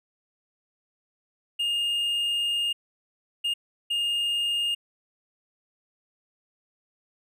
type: tone bursts at uneven times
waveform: triangle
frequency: 2832 Hz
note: F7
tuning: 23 cents sharp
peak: -22 dBFS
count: 3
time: 1.59-2.73 / 3.44-3.54 / 3.9-4.75 s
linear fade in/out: 10 ms
effects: none